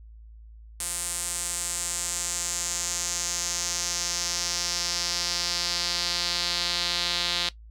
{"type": "tone with band-pass filter sweep", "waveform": "sawtooth", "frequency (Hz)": 174.61, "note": "F3", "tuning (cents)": 0, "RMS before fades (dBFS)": -29, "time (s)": [0.8, 7.49], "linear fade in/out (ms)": 0, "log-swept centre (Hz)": [9000, 3900], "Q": 3.1, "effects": ["noise-tail reverb RT60 0.1 s tail -17 dB re dry", "added 55 Hz sine -44 dBFS peak until 7.7 s"]}